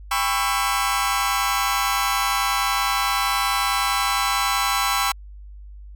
sawtooth chord, C# half-diminished seventh, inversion second, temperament just, 798.3 / 997.9 / 1108.7 / 1330.5 Hz, G5 / B5 / C#6 / E6, +31 / +18 / 0 / +16 cents, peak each -22 / -22 / -21 / -22 dBFS, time 0.11-5.12 s, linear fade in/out 5 ms, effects added 50 Hz sine -37 dBFS peak until 5.95 s

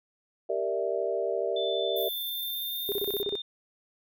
sine chord, E half-diminished seventh, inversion first, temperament equal, 392 / 466.2 / 587.3 / 659.3 Hz, G4 / Bb4 / D5 / E5, 0 / 0 / 0 / 0 cents, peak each -32 dBFS, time 0.49-2.09 s, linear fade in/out 10 ms
sine tone with pitch glide, 3530 to 3627 Hz, A7 to A#7, +5 to -48 cents, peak -33 dBFS, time 1.56-3.42 s, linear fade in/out 5 ms, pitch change +47 cents, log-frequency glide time 2.01-2.82 s
pink band-pass noise, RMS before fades -37 dBFS, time 1.96-3.22 s, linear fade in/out 5 ms, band 12000 to 15000 Hz, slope 96 dB/octave
sine tone bursts, 404.5 Hz, G#4, 46 cents flat, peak -27 dBFS, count 8, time 2.89-3.354 s, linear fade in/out 0 ms, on 30 ms, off 32 ms
effects none

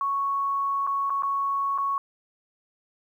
sine tone with dropouts, 1108.7 Hz, C#6, in tune, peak -23 dBFS, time 0.01-1.98 s, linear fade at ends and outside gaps 1 ms, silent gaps 0.867-0.873 / 1.097-1.103 / 1.223-1.233 / 1.778-1.784 s, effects 10-bit

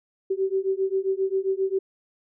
sine beating tone pair, 380.7 / 388.2 Hz, F#4 / G4, +49 / -17 cents, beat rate 7.5 Hz, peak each -25 dBFS, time 0.3-1.79 s, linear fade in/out 10 ms, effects none

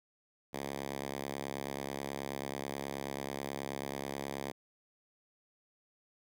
5% pulse tone with high-pass filter, 69.3 Hz, C#2, in tune, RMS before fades -40 dBFS, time 0.53-4.52 s, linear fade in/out 10 ms, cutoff 150 Hz, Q 0.72, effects none

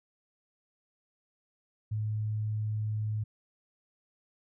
sine tone, 107.4 Hz, A2, 41 cents flat, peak -29 dBFS, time 1.91-3.24 s, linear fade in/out 10 ms, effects none

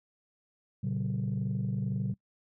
sine chord, F# major, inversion first, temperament equal with one note detuned, 116.54 / 138.59 / 189.87 Hz, A#2 / C#3 / F#3, 0 / 0 / +45 cents, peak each -32 dBFS, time 0.83-2.14 s, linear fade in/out 10 ms, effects noise-tail reverb RT60 0.1 s tail -24 dB re dry + tanh soft clip ceiling -24 dBFS

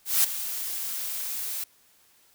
blue noise with ADSR envelope, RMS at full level -19 dBFS, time 0.05-1.64 s, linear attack 190 ms, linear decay 8 ms, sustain -13 dB, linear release 5 ms, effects white hiss -61 dBFS RMS until 2.34 s

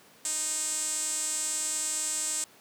sawtooth tone with band-pass filter, 309.6 Hz, D#4, 9 cents flat, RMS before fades -31 dBFS, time 0.25-2.44 s, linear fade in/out 2 ms, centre 7900 Hz, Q 6.2, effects pink hiss -56 dBFS RMS until 2.6 s + high-pass 200 Hz 12 dB/octave

